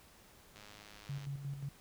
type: click train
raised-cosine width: 0.2 ms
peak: -36 dBFS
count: 73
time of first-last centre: 0.56-1.252 s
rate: 104 Hz
type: tone with tremolo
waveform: sine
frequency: 139.7 Hz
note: C#3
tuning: 14 cents sharp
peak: -37 dBFS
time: 1.09-1.69 s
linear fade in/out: 5 ms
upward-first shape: square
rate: 5.6 Hz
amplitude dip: 55%
effects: pink hiss -61 dBFS RMS until 1.8 s